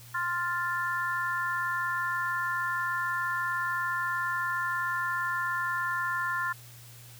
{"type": "chord", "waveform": "sine", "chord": "F major", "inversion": "second", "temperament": "equal", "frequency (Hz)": [1046.5, 1396.9, 1760], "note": ["C6", "F6", "A6"], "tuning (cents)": [0, 0, 0], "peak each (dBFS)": -32, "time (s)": [0.14, 6.53], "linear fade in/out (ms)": 10, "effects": ["added 119 Hz sine -49 dBFS peak until 7.19 s", "white hiss -52 dBFS RMS until 7.19 s"]}